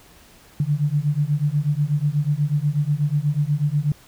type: beating tone pair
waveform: sine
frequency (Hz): 143.1 / 151.3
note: D3 / D#3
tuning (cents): -45 / -48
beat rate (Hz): 8.2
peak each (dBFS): -21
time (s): 0.6-3.92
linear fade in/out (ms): 2
effects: pink hiss -50 dBFS RMS until 4.07 s